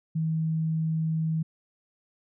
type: tone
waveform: sine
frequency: 160 Hz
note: D#3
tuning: 49 cents sharp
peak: -24 dBFS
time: 0.15-1.43 s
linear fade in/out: 10 ms
effects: none